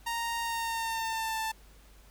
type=tone with pitch glide; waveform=sawtooth; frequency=929 to 885.5 Hz; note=A#5 to A5; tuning=-6 to +11 cents; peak=-27 dBFS; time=0.06-1.52 s; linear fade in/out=10 ms; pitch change=-83 cents; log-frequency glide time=0.41-1.4 s; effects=added 50 Hz sine -54 dBFS peak until 2.1 s + pink hiss -60 dBFS RMS until 2.1 s